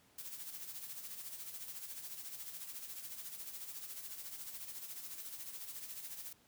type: noise with tremolo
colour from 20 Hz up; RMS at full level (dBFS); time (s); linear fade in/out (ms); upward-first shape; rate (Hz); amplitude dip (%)
blue; -45; 0.18-6.33; 5; sine; 14; 55
effects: pink hiss -68 dBFS RMS until 6.47 s + high-pass 80 Hz 12 dB/octave